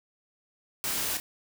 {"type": "noise with echo", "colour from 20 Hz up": "white", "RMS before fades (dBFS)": -31, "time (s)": [0.84, 1.17], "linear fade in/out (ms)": 0, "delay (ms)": 30, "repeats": 1, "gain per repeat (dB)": -7, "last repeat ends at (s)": 1.2, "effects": []}